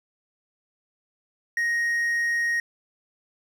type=tone; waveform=triangle; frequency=1873 Hz; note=A#6; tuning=8 cents sharp; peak=-20 dBFS; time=1.57-2.6 s; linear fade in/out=2 ms; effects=none